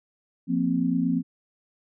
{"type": "chord", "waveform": "sine", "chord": "F suspended fourth", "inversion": "none", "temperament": "equal", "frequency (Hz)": [174.61, 233.1, 261.6], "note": ["F3", "Bb3", "C4"], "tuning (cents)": [0, 0, 0], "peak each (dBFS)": [-26, -27, -24], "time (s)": [0.47, 1.23], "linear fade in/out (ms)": 50, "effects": []}